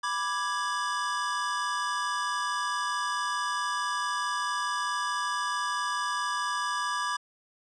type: chord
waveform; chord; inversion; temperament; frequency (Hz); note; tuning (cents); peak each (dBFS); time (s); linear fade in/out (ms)
square; G# diminished; first; equal; 987.8 / 1174.7 / 1661.2; B5 / D6 / G#6; 0 / 0 / 0; -34 / -32 / -34; 0.03-7.17; 10
effects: resampled to 22050 Hz